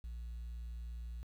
sine tone, 58.6 Hz, A#1, 10 cents sharp, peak -39 dBFS, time 0.04-1.23 s, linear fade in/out 0 ms, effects tanh soft clip ceiling -40 dBFS + 11-bit

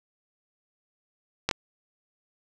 clicks, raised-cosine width 0.2 ms, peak -6 / -8 dBFS, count 2, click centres 1.49 / 1.512 s, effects none

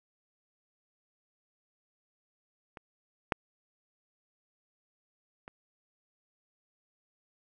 clicks, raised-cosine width 0.5 ms, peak -29 / -11 / -29 dBFS, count 3, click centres 2.772 / 3.322 / 5.479 s, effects none

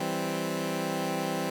15% pulse chord, C major, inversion first, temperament equal, 164.81 / 196 / 261.6 Hz, E3 / G3 / C4, 0 / 0 / 0 cents, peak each -27 / -27 / -27 dBFS, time 0-1.5 s, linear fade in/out 5 ms, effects none

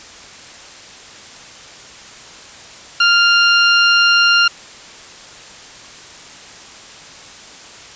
20% pulse tone, 1396.9 Hz, F6, in tune, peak -4 dBFS, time 3-4.48 s, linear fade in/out 5 ms, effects white hiss -37 dBFS RMS until 7.95 s + resampled to 16000 Hz

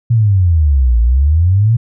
sine exponential two-way sweep, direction down then up, 120 to 56 to 120 Hz, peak -7 dBFS, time 0.1-1.77 s, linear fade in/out 10 ms, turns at 1 s, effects none

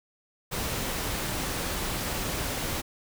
pink noise, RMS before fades -31 dBFS, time 0.51-2.82 s, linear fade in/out 20 ms, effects none

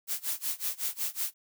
blue noise with tremolo, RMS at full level -30 dBFS, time 0.07-1.34 s, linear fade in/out 50 ms, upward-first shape sine, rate 5.4 Hz, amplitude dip 95%, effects none

